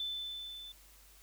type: tone with level ramp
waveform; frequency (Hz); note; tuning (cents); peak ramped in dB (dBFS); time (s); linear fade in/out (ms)
sine; 3520; A7; 0; -34 to -46; 0-0.72; 2
effects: added 50 Hz sine -61 dBFS peak until 1.22 s + white hiss -61 dBFS RMS until 1.22 s